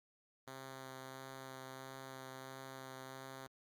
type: tone with vibrato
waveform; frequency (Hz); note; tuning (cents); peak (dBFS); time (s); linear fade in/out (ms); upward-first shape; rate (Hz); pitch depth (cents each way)
5% pulse; 132.3; C3; +20; -37; 0.47-3.47; 5; sine; 1.5; 11
effects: Opus 48 kbps